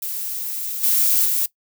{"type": "noise with level steps", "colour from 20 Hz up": "violet", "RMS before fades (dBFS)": [-27, -17, -20], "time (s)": [0.02, 1.46], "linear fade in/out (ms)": 5, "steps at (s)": [0.83, 1.25], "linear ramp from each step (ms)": 10, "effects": ["noise-tail reverb RT60 0.1 s tail -19 dB re dry"]}